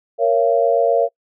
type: chord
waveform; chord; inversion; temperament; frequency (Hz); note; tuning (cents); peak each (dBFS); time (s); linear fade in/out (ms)
sine; Bb minor; none; equal with one note detuned; 466.2 / 554.4 / 681.3; Bb4 / Db5 / F5; 0 / 0 / -43; -17; 0.18-1.09; 50
effects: noise-tail reverb RT60 0.1 s tail -25 dB re dry